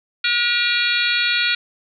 harmonic tone with a mistuned harmonic, 479.8 Hz, A#4, 50 cents sharp, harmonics 3 / 4 / 5 / 6 / 7 / 8 / 9, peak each -22 / -27 / -22 / -27 / -25 / -24 / -25 dBFS, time 0.24-1.55 s, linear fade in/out 5 ms, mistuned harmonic 6, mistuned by -67 cents, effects none

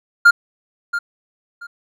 triangle tone with echo, 1404 Hz, F6, 9 cents sharp, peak -3 dBFS, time 0.25-0.31 s, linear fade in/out 10 ms, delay 680 ms, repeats 2, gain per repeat -13 dB, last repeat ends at 1.67 s, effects none

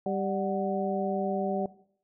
harmonic tone with a mistuned harmonic, 196 Hz, G3, in tune, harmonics 1 / 2 / 3 / 4, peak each -32 / -33 / -32 / -33 dBFS, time 0.06-1.66 s, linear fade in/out 2 ms, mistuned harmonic 4, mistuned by -89 cents, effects noise-tail reverb RT60 0.6 s tail -18 dB re dry

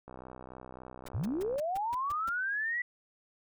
click train, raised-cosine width 1 ms, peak -32 dBFS, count 95, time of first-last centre 0.08-1.558 s, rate 63.6 Hz
pink noise bursts, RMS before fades -45 dBFS, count 8, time 1.06-2.294 s, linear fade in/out 5 ms, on 23 ms, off 150 ms
sine linear sweep, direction up, 73.42 to 1975.5 Hz, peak -30 dBFS, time 1.14-2.82 s, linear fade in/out 5 ms
effects none

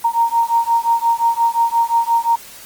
sine beating tone pair, 925 / 930.7 Hz, A#5 / A#5, -14 / -3 cents, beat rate 5.7 Hz, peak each -16 dBFS, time 0.04-2.36 s, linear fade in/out 10 ms, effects white hiss -38 dBFS RMS until 2.65 s + Opus 24 kbps

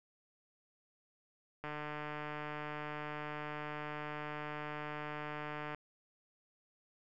click train, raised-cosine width 0.5 ms, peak -27 dBFS, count 617, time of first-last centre 1.64-5.747 s, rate 150 Hz, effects none

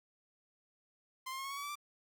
sawtooth tone with pitch steps, 1042 / 1060.2 / 1078.7 / 1097.6 / 1116.8 / 1136.3 / 1156.2 / 1176.4 Hz, C6 / C6 / C#6 / C#6 / C#6 / C#6 / D6 / D6, -7 / +23 / -48 / -17 / +13 / +43 / -27 / +3 cents, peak -36 dBFS, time 1.26-1.756 s, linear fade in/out 10 ms, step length 62 ms, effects 11-bit

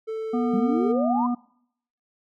triangle tone with pitch glide, 442 to 451.5 Hz, A4 to A4, +8 to +45 cents, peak -25 dBFS, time 0.07-0.93 s, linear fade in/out 20 ms, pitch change +37 cents, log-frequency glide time 0.31-0.77 s
harmonic tone, 242.7 Hz, B3, 30 cents flat, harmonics 1 / 3 / 5, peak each -22 / -32 / -36 dBFS, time 0.33-1.35 s, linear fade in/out 10 ms
sine exponential sweep, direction up, 186.3 to 1045 Hz, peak -23 dBFS, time 0.53-1.27 s, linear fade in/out 10 ms
effects noise-tail reverb RT60 0.7 s tail -23 dB re dry

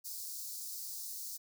white high-pass noise, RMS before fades -43 dBFS, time 0.04-1.38 s, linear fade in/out 20 ms, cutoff 4400 Hz, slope 48 dB/octave, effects none

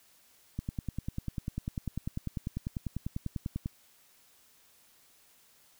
click train, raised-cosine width 5 ms, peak -21 dBFS, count 32, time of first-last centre 0.59-3.659 s, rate 10.1 Hz, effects white hiss -63 dBFS RMS until 5.79 s

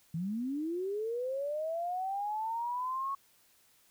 sine linear sweep, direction up, 155.56 to 1108.7 Hz, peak -32 dBFS, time 0.14-3.15 s, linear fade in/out 5 ms, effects white hiss -66 dBFS RMS until 3.9 s

